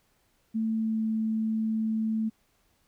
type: tone with pitch glide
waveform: sine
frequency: 222.1 to 220.4 Hz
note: A3 to A3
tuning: +16 to +3 cents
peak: -25 dBFS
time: 0.54-2.3 s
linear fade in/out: 20 ms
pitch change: -13 cents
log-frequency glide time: 0.74-1.01 s
effects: pink hiss -69 dBFS RMS until 2.87 s